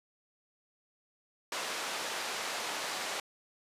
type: band-pass noise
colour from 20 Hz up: pink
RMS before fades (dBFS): -37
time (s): 1.52-3.2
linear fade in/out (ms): 2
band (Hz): 580 to 7500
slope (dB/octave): 12
effects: resampled to 32000 Hz